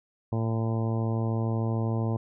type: harmonic tone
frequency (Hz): 113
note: A2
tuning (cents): +47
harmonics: 1 / 2 / 3 / 4 / 5 / 6 / 7 / 8 / 9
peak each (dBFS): -26 / -32 / -36 / -38 / -40 / -42 / -43 / -44 / -45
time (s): 0.32-2.17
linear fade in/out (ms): 5
effects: none